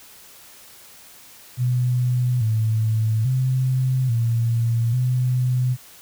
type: tone with pitch steps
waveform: sine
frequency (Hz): 124.4 / 110.4 / 129.5 / 116.1 / 126.1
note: B2 / A2 / C3 / A#2 / B2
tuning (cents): +13 / +6 / -17 / -7 / +36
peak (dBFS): -17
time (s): 1.57-5.77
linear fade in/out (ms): 50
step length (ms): 840
effects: white hiss -46 dBFS RMS until 6.01 s